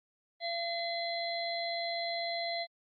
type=harmonic tone with a mistuned harmonic; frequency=682 Hz; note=F5; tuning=41 cents flat; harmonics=1 / 3 / 5 / 6; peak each=-35 / -40 / -46 / -38 dBFS; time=0.4-2.67 s; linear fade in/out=50 ms; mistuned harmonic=5; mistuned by=-15 cents; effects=Opus 24 kbps